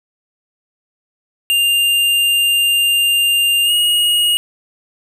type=tone with pitch glide; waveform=square; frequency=2800 to 2877 Hz; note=F7 to F#7; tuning=+4 to -49 cents; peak=-12 dBFS; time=1.5-4.37 s; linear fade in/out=0 ms; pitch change=+47 cents; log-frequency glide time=3.64-3.72 s; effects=none